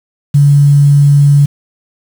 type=tone with quantisation; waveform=sine; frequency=143.2 Hz; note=D3; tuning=43 cents flat; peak=-3 dBFS; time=0.34-1.46 s; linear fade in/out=10 ms; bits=5; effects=none